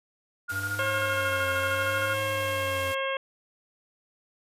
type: tone with tremolo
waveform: sine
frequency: 1420 Hz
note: F6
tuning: 28 cents sharp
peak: -27 dBFS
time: 0.48-2.15 s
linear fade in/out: 20 ms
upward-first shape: square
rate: 13 Hz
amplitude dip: 55%
type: noise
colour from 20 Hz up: white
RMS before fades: -41 dBFS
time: 0.49-2.95 s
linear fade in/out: 10 ms
type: tone with vibrato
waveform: square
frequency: 96.6 Hz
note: G2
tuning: 25 cents flat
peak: -36 dBFS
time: 0.51-2.93 s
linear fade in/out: 20 ms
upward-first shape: triangle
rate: 0.74 Hz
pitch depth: 120 cents each way
type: harmonic tone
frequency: 539 Hz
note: C#5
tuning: 49 cents flat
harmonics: 1 / 2 / 3 / 4 / 5 / 6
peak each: -30 / -33 / -35 / -36 / -37 / -38 dBFS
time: 0.79-3.17 s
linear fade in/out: 2 ms
effects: resampled to 32000 Hz